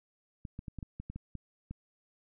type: clicks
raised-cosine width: 5 ms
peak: -28 dBFS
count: 10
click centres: 0.452 / 0.591 / 0.682 / 0.787 / 0.828 / 1 / 1.1 / 1.16 / 1.353 / 1.71 s
effects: none